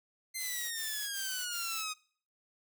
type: exponential sweep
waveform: 10% pulse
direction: down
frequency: 2093 to 1244.5 Hz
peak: -27 dBFS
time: 0.34-1.94 s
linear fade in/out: 20 ms
type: noise bursts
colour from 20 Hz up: blue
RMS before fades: -42 dBFS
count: 4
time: 0.37-1.851 s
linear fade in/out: 50 ms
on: 350 ms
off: 27 ms
effects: noise-tail reverb RT60 0.5 s tail -23 dB re dry